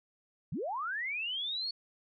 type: linear sweep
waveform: sine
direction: up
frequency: 110 to 4435 Hz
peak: -33 dBFS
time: 0.52-1.71 s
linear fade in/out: 5 ms
effects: none